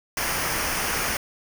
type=noise with comb filter; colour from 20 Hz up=pink; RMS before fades=-26 dBFS; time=0.17-1.17 s; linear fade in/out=2 ms; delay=0.26 ms; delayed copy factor=-0.6; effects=none